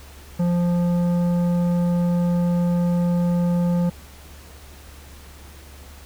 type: tone with tanh clipping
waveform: triangle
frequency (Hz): 174.61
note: F3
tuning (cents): 0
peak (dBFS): -19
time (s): 0.39-3.9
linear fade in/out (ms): 10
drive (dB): 15
effects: added 71 Hz sine -42 dBFS peak until 6.05 s + pink hiss -46 dBFS RMS until 6.05 s